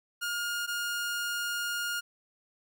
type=tone pair in turn; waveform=sawtooth; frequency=1420 / 1420 Hz; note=F6 / F6; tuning=+28 / +28 cents; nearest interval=unison; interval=0 cents; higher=neither; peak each=-27 dBFS; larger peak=neither; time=0.21-0.67 / 0.67-2.01 s; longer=second; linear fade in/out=20 ms; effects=none